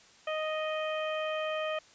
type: harmonic tone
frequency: 622.3 Hz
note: D#5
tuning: in tune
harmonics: 1 / 2 / 3 / 4 / 5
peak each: -32 / -38 / -42 / -41 / -43 dBFS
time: 0.27-1.79 s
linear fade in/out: 5 ms
effects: white hiss -58 dBFS RMS until 1.94 s + resampled to 16000 Hz